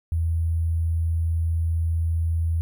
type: tone with sample-and-hold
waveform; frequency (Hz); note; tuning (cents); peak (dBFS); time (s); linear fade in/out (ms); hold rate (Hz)
sine; 82.41; E2; 0; -20; 0.12-2.61; 0; 11025
effects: none